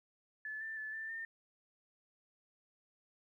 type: tone with pitch steps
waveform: sine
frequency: 1731 / 1777 / 1736 / 1775 / 1812 Hz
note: A6 / A6 / A6 / A6 / A#6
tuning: -29 / +17 / -24 / +15 / -50 cents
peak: -40 dBFS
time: 0.45-1.25 s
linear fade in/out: 2 ms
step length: 160 ms
effects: 13-bit